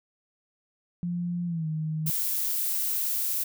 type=tone with pitch glide; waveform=sine; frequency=174.61 to 156.46 Hz; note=F3 to D#3; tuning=0 to +10 cents; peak=-27 dBFS; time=1.03-2.1 s; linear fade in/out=0 ms; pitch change=-190 cents; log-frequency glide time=1.46-1.67 s
type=noise; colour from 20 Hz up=violet; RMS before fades=-28 dBFS; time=2.06-3.44 s; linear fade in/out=10 ms
effects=none